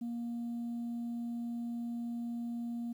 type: tone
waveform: sine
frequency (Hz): 235.9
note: A#3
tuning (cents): +21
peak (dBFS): -33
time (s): 0.01-2.93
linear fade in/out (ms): 10
effects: tanh soft clip ceiling -34 dBFS + 11-bit